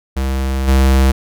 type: tone with level steps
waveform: square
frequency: 66.4 Hz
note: C2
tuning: 26 cents sharp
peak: -16 / -9 dBFS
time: 0.16-1.12 s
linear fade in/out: 10 ms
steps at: 0.67 s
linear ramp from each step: 20 ms
effects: none